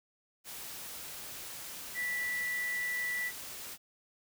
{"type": "tone in noise", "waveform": "sine", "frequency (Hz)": 1965, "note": "B6", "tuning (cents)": -9, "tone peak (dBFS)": -32, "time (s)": [1.94, 3.32], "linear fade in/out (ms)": 50, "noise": "white", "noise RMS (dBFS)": -44, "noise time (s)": [0.44, 3.78], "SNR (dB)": 9, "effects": []}